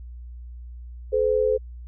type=tone pair together; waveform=sine; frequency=430 / 511.4 Hz; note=A4 / C5; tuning=-40 / -40 cents; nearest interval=minor third; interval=300 cents; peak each=-21 dBFS; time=1.12-1.58 s; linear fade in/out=20 ms; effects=added 60 Hz sine -36 dBFS peak until 1.87 s